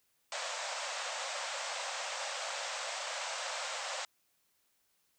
pink band-pass noise, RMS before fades -39 dBFS, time 0.32-4.05 s, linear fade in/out 2 ms, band 520 to 8300 Hz, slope 96 dB/octave, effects white hiss -75 dBFS RMS until 5.18 s

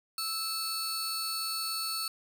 sawtooth tone pair together, 1314 / 4423 Hz, E6 / C#8, -6 / -5 cents, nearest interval octave + major sixth, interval 2101 cents, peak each -34 / -30 dBFS, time 0.18-2.08 s, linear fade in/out 2 ms, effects none

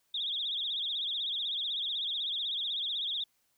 sine tone with vibrato, 3500 Hz, A7, 10 cents flat, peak -31 dBFS, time 0.14-3.24 s, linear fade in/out 5 ms, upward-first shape triangle, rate 16 Hz, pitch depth 170 cents each way, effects white hiss -74 dBFS RMS until 3.57 s

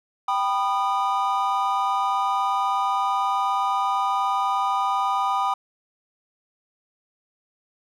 triangle chord, G augmented, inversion none, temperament equal with one note detuned, 784 / 987.8 / 1226.7 Hz, G5 / B5 / D#6, 0 / 0 / -25 cents, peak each -23 dBFS, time 0.28-5.54 s, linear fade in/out 5 ms, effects none

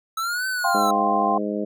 square linear two-way sweep, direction up then down, 1302 to 1538 to 1302 Hz, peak -24 dBFS, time 0.17-0.91 s, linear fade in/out 5 ms, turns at 0.47 s
sine chord, F suspended second, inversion none, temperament just, 698.5 / 785.8 / 1047.7 Hz, F5 / G5 / C6, 0 / +4 / +2 cents, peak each -23 dBFS, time 0.64-1.38 s, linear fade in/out 5 ms
harmonic tone, 103.83 Hz, G#2, in tune, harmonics 2 / 3 / 4 / 5 / 6, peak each -27 / -29 / -30 / -31 / -32 dBFS, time 0.74-1.65 s, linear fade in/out 10 ms
effects none

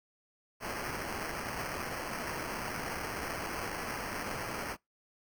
white noise with sample-and-hold, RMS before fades -38 dBFS, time 0.6-4.77 s, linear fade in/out 50 ms, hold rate 3675 Hz, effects noise-tail reverb RT60 0.2 s tail -26 dB re dry

